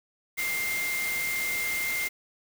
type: tone in noise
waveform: sine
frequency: 2100 Hz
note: C7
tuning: 6 cents sharp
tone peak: -28 dBFS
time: 0.37-2.09 s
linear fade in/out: 20 ms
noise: white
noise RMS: -34 dBFS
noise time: 0.37-2.09 s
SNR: +3 dB
effects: none